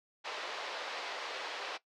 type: band-pass noise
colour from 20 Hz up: pink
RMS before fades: -41 dBFS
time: 0.24-1.78 s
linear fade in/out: 20 ms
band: 480 to 4700 Hz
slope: 24 dB/octave
effects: noise-tail reverb RT60 0.1 s tail -17 dB re dry